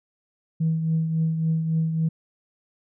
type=tone with tremolo; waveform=sine; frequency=161.2 Hz; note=E3; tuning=38 cents flat; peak=-17 dBFS; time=0.6-2.09 s; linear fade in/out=10 ms; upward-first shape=triangle; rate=3.6 Hz; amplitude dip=55%; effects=tanh soft clip ceiling -15 dBFS